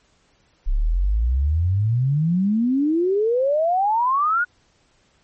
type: exponential sweep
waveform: sine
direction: up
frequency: 32.38 to 1480 Hz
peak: -16 dBFS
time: 0.66-4.45 s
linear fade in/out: 20 ms
effects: pink hiss -61 dBFS RMS until 5.23 s + MP3 32 kbps